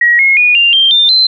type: tone with pitch steps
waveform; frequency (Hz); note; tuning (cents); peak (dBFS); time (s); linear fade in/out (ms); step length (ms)
sine; 1905 / 2163 / 2456 / 2789 / 3167 / 3596 / 4083; A#6 / C#7 / D#7 / F7 / G7 / A7 / C8; +37 / -43 / -23 / -3 / +17 / +37 / -43; -5; 0.01-1.27; 5; 180
effects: none